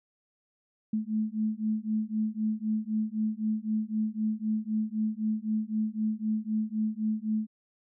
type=beating tone pair; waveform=sine; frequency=214.6 / 218.5 Hz; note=A3 / A3; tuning=-43 / -12 cents; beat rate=3.9 Hz; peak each=-30 dBFS; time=0.93-7.47 s; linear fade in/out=5 ms; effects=none